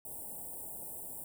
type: band-stop noise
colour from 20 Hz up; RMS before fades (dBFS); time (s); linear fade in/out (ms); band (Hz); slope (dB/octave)
white; -44; 0.05-1.24; 2; 920 to 7900; 96
effects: none